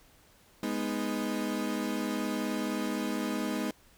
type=chord; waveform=35% pulse; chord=G# minor; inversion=none; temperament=equal; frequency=207.7 / 246.9 / 311.1 Hz; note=G#3 / B3 / D#4; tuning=0 / 0 / 0 cents; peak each=-33 dBFS; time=0.63-3.71 s; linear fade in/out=2 ms; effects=pink hiss -61 dBFS RMS until 3.97 s